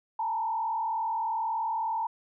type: tone with frequency modulation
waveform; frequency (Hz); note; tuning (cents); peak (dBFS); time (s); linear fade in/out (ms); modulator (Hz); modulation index
sine; 900; A5; +39; -27; 0.19-2.07; 5; 41.1; 1.1
effects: none